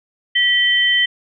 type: tone pair together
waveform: sine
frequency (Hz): 1947 / 3091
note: B6 / G7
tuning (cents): -25 / -25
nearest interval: minor sixth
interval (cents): 800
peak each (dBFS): -15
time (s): 0.35-1.06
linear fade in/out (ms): 10
effects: none